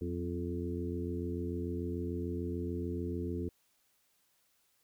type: harmonic tone with a mistuned harmonic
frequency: 86.8 Hz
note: F2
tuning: 10 cents flat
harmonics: 1 / 2 / 3 / 4 / 5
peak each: -38 / -42 / -40 / -40 / -43 dBFS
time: 0.01-3.49 s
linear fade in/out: 5 ms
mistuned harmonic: 2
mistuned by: +65 cents
effects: white hiss -73 dBFS RMS until 4.83 s